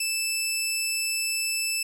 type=tone; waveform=15% pulse; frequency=2637 Hz; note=E7; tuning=in tune; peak=-18 dBFS; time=0-1.83 s; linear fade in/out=5 ms; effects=none